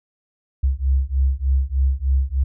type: beating tone pair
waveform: sine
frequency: 65.41 / 68.71 Hz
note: C2 / C#2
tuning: 0 / -15 cents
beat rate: 3.3 Hz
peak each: -19 / -19 dBFS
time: 0.63-2.44 s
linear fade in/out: 10 ms
effects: none